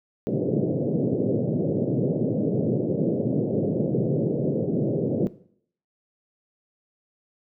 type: band-pass noise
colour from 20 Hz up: pink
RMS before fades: -24 dBFS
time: 0.27-5.27 s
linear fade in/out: 0 ms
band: 120 to 550 Hz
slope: 48 dB/octave
effects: noise-tail reverb RT60 0.6 s tail -17 dB re dry